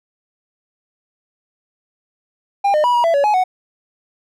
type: tone with pitch steps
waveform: triangle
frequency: 801 / 607 / 975 / 958 / 667 / 565 / 842 / 741 Hz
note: G5 / D#5 / B5 / A#5 / E5 / C#5 / G#5 / F#5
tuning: +37 / -43 / -23 / +47 / +20 / +33 / +24 / +2 cents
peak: -10 dBFS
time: 2.64-3.44 s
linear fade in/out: 10 ms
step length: 100 ms
effects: none